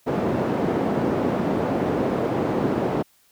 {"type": "band-pass noise", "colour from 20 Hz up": "white", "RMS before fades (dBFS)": -23, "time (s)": [0.06, 3.03], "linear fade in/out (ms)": 20, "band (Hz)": [150, 450], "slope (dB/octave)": 12, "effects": ["white hiss -60 dBFS RMS until 3.31 s"]}